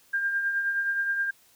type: tone with tremolo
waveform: sine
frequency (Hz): 1600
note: G6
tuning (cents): +35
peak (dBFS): -22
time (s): 0.13-1.31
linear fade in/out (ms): 10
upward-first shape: triangle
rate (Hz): 9.5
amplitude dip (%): 50
effects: white hiss -60 dBFS RMS until 1.55 s